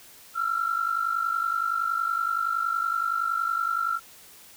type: tone pair together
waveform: sine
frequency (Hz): 1331 / 1381.7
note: E6 / F6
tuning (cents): +16 / -19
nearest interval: minor second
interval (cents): 65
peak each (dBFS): -26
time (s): 0.34-4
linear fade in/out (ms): 50
effects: tanh soft clip ceiling -16 dBFS + white hiss -50 dBFS RMS until 4.56 s